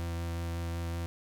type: tone with vibrato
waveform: 40% pulse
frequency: 84.6 Hz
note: E2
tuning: 45 cents sharp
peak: -32 dBFS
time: 0-1.06 s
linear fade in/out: 0 ms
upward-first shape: sine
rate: 5.4 Hz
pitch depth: 10 cents each way
effects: none